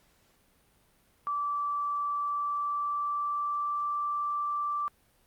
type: tone with pitch glide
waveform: sine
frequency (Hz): 1161 to 1171.1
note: D6 to D6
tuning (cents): -20 to -5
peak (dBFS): -28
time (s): 1.27-4.88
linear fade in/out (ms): 0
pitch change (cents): +15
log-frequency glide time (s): 2.16-3.96
effects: pink hiss -66 dBFS RMS until 5.26 s + Opus 48 kbps